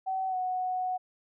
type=tone with pitch glide; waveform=sine; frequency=760 to 737.9 Hz; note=F#5 to F#5; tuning=+46 to -5 cents; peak=-28 dBFS; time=0.06-0.98 s; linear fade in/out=20 ms; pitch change=-51 cents; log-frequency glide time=0.28-0.36 s; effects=none